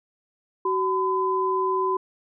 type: tone pair together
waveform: sine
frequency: 376.6 / 1011.5 Hz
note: F#4 / B5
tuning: +31 / +41 cents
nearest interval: octave + perfect fourth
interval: 1710 cents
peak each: -24 / -23 dBFS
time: 0.65-1.97 s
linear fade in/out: 5 ms
effects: none